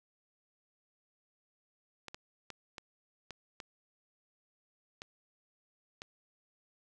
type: clicks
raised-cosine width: 0.2 ms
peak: -26 dBFS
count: 8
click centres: 2.083 / 2.145 / 2.503 / 2.782 / 3.307 / 3.602 / 5.019 / 6.019 s
effects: none